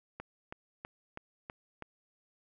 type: click train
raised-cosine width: 0.5 ms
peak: -26 dBFS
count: 6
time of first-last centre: 0.2-1.823 s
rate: 3.08 Hz
effects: none